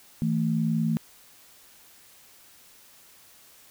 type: tone pair together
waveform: sine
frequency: 162.2 / 222.5 Hz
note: E3 / A3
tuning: -28 / +20 cents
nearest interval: perfect fourth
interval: 548 cents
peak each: -25 dBFS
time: 0.22-0.97 s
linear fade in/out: 0 ms
effects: white hiss -54 dBFS RMS until 3.7 s